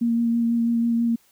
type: tone with vibrato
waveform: sine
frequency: 233.1 Hz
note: A#3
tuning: in tune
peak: -18 dBFS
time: 0.01-1.16 s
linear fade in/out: 10 ms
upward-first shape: sine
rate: 6.1 Hz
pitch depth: 15 cents each way
effects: white hiss -60 dBFS RMS until 1.31 s

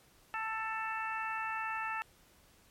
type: harmonic tone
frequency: 442.3 Hz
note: A4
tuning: 9 cents sharp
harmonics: 2 / 3 / 4 / 5 / 6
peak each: -39 / -39 / -40 / -49 / -42 dBFS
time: 0.34-2.02 s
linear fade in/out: 0 ms
effects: pink hiss -64 dBFS RMS until 2.7 s + MP3 64 kbps

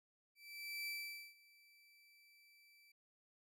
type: tone with ADSR envelope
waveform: 30% pulse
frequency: 2325 Hz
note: D7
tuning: 18 cents flat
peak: -39 dBFS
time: 0.35-2.92 s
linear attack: 520 ms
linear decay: 470 ms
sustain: -24 dB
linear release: 5 ms
effects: none

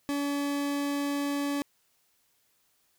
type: tone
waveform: 40% pulse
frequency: 284.7 Hz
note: C#4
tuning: 46 cents sharp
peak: -27 dBFS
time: 0.09-1.62 s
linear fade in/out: 0 ms
effects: white hiss -70 dBFS RMS until 2.98 s

